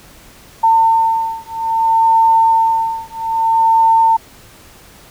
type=beating tone pair; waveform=sine; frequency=902 / 902.61 Hz; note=A5 / A5; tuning=+43 / +44 cents; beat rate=0.61 Hz; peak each=-13 dBFS; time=0.63-4.17 s; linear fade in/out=10 ms; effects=pink hiss -42 dBFS RMS until 5.1 s